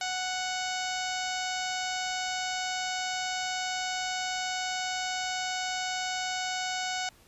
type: harmonic tone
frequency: 740 Hz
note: F#5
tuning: in tune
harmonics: 1 / 2 / 3 / 4 / 5 / 6 / 7 / 8 / 9 / 10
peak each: -34 / -37 / -39 / -40 / -41 / -42 / -42 / -43 / -44 / -44 dBFS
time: 0.01-7.09 s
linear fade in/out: 2 ms
effects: pink hiss -59 dBFS RMS until 7.27 s + resampled to 32000 Hz